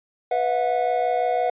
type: chord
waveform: triangle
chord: B suspended fourth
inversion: none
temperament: equal with one note detuned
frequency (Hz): 493.9 / 659.3 / 725.2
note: B4 / E5 / F#5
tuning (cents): 0 / 0 / -35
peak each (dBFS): -23 / -24 / -20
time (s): 0.31-1.5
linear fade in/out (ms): 5
effects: resampled to 8000 Hz